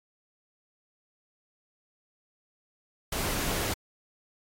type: noise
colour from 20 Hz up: pink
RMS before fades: -31 dBFS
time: 3.12-3.74 s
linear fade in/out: 5 ms
effects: AAC 48 kbps